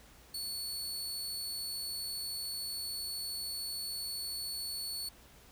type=tone; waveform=sawtooth; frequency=4427 Hz; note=C#8; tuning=3 cents flat; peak=-34 dBFS; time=0.34-5.09 s; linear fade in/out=5 ms; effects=added 60 Hz sine -62 dBFS peak until 5.51 s + pink hiss -59 dBFS RMS until 5.51 s